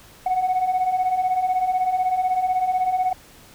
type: beating tone pair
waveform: sine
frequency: 728 / 744 Hz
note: F#5 / F#5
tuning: -28 / +9 cents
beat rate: 16 Hz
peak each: -23 / -18 dBFS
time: 0.26-3.13 s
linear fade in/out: 5 ms
effects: tanh soft clip ceiling -15 dBFS + pink hiss -48 dBFS RMS until 3.54 s